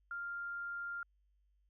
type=tone; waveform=sine; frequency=1396.9 Hz; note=F6; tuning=in tune; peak=-39 dBFS; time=0.11-1.03 s; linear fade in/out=2 ms; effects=added 50 Hz sine -70 dBFS peak until 1.69 s